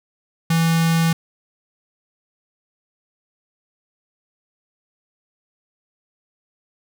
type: tone with notch filter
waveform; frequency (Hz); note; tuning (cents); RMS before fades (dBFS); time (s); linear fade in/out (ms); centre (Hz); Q
square; 164.81; E3; 0; -17; 0.5-1.13; 5; 410; 0.58
effects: none